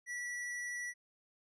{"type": "tone", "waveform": "square", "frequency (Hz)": 1948, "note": "B6", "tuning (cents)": -24, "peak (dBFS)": -39, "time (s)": [0.06, 0.94], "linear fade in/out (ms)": 50, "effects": ["resampled to 22050 Hz"]}